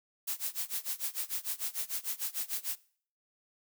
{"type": "noise with tremolo", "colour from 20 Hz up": "blue", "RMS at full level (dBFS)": -33, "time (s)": [0.27, 2.76], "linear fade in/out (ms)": 10, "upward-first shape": "sine", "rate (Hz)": 6.7, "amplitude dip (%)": 95, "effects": ["noise-tail reverb RT60 0.5 s tail -21 dB re dry"]}